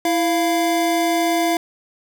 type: tone pair together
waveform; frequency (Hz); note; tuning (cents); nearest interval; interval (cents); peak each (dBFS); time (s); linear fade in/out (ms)
square; 330.6 / 694; E4 / F5; +5 / -11; octave + minor second; 1284; -20; 0.05-1.57; 2
effects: none